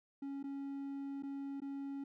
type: tone with dropouts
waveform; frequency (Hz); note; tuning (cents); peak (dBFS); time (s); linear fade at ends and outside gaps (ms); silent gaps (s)
triangle; 277.2; C#4; 0; -38; 0.22-2.04; 5; 0.429-0.439 / 1.225-1.233 / 1.603-1.618
effects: none